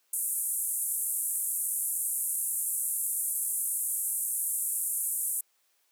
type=band-pass noise; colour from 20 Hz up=pink; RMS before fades=-31 dBFS; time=0.13-5.41 s; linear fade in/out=5 ms; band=8500 to 13000 Hz; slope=48 dB/octave; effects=white hiss -71 dBFS RMS until 5.91 s + high-pass 400 Hz 12 dB/octave